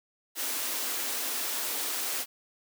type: high-pass noise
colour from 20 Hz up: white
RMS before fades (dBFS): -32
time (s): 0.35-2.26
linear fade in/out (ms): 50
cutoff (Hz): 230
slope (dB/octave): 96
effects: none